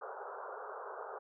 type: band-pass noise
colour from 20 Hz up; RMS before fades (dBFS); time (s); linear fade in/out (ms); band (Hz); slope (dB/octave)
pink; -45; 0.01-1.19; 10; 400 to 1500; 96
effects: none